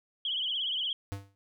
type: tone with vibrato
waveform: sine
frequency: 3136 Hz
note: G7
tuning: in tune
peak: -29 dBFS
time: 0.25-0.93 s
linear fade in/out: 2 ms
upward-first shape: triangle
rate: 17 Hz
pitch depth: 130 cents each way
type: tone with exponential decay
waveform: square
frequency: 99 Hz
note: G2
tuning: 18 cents sharp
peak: -31 dBFS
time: 1.12-1.35 s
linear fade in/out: 0 ms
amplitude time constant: 48 ms
effects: none